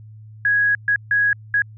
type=tone bursts at uneven times; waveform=sine; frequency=1661.2 Hz; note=G#6; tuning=in tune; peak=-14 dBFS; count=4; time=0.45-0.75 / 0.88-0.96 / 1.11-1.33 / 1.54-1.62 s; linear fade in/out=2 ms; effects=added 108 Hz sine -38 dBFS peak until 1.77 s